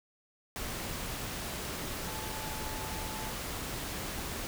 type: tone in noise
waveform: sine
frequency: 871 Hz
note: A5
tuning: 18 cents flat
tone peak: -44 dBFS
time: 2.07-3.31 s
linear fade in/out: 0 ms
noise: pink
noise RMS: -38 dBFS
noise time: 0.56-4.47 s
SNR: -9 dB
effects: none